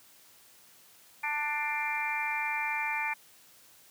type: harmonic tone with a mistuned harmonic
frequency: 296.1 Hz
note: D4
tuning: 14 cents sharp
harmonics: 3 / 4 / 5 / 6 / 7 / 8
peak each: -34 / -43 / -43 / -38 / -37 / -33 dBFS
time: 1.23-3.14 s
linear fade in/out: 10 ms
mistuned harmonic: 7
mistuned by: +26 cents
effects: white hiss -58 dBFS RMS until 3.9 s + high-pass 80 Hz 12 dB/octave